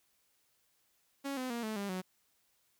sawtooth tone with pitch steps, 277.2 / 255.7 / 235.8 / 217.5 / 200.6 / 185.01 Hz, C#4 / C4 / A#3 / A3 / G3 / F#3, 0 / -40 / +20 / -20 / +40 / 0 cents, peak -32 dBFS, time 1.24-2.02 s, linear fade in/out 20 ms, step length 130 ms, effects white hiss -74 dBFS RMS until 2.79 s

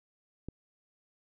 click, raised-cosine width 3 ms, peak -26 dBFS, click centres 0.486 s, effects none

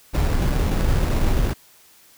brown noise with sample-and-hold, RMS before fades -19 dBFS, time 0.13-1.54 s, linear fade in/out 20 ms, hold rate 3150 Hz, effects white hiss -52 dBFS RMS until 2.17 s

